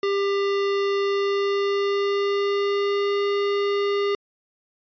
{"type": "tone with pitch glide", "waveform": "square", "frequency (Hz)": [398.2, 403.5], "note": ["G4", "G#4"], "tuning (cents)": [27, -50], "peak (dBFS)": -21, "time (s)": [0.03, 4.15], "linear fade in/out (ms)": 2, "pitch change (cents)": 23, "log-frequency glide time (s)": [1, 3.23], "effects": ["resampled to 11025 Hz"]}